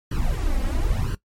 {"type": "noise with flanger", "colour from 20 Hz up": "brown", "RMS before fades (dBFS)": -22, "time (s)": [0.11, 1.15], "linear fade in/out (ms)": 5, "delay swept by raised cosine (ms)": [0.67, 3.77], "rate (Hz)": 0.99, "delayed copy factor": 0.85, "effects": ["noise-tail reverb RT60 0.1 s tail -18 dB re dry", "MP3 64 kbps"]}